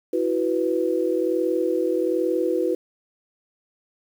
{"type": "chord", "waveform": "sine", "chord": "E suspended second", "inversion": "none", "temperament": "just", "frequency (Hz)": [329.6, 370.8, 494.4], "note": ["E4", "F#4", "B4"], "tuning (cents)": [0, 4, 2], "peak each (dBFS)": -24, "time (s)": [0.13, 2.75], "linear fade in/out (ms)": 5, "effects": ["8-bit"]}